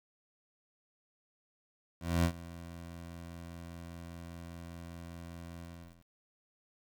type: tone with ADSR envelope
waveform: 20% pulse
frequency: 85 Hz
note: F2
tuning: 46 cents flat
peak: -20 dBFS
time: 2-6.07 s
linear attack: 240 ms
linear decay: 80 ms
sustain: -20 dB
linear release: 430 ms
effects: 10-bit